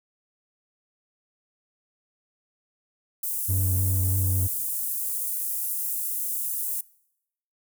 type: high-pass noise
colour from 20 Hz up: pink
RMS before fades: -29 dBFS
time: 3.23-6.81 s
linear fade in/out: 5 ms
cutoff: 10000 Hz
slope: 24 dB/octave
type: tone with vibrato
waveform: triangle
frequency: 93.8 Hz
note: F#2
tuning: 24 cents sharp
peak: -20 dBFS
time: 3.48-4.48 s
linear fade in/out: 20 ms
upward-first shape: square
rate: 3.1 Hz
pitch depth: 15 cents each way
effects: noise-tail reverb RT60 0.8 s tail -23 dB re dry